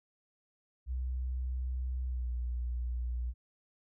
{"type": "tone with pitch glide", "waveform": "sine", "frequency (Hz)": [63.3, 60.51], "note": ["B1", "B1"], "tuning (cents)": [43, -35], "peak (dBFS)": -32, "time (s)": [0.86, 3.34], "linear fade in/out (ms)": 50, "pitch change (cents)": -78, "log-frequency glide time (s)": [2.07, 2.29], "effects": []}